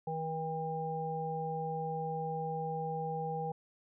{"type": "harmonic tone", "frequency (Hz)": 160, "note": "D#3", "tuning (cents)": 49, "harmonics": [1, 3, 5], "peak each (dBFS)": [-39, -39, -37], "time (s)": [0.07, 3.52], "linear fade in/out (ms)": 5, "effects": []}